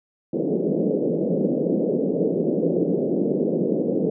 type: band-pass noise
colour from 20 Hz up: white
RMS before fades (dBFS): -22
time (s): 0.33-4.1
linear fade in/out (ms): 5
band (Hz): 160 to 520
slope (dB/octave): 48
effects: none